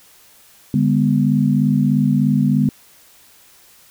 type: chord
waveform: sine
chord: G# diminished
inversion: second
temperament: equal with one note detuned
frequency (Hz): 146.83 / 203.7 / 246.9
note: D3 / G#3 / B3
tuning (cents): 0 / -33 / 0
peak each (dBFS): -17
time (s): 0.74-2.69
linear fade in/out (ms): 2
effects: white hiss -49 dBFS RMS until 3.9 s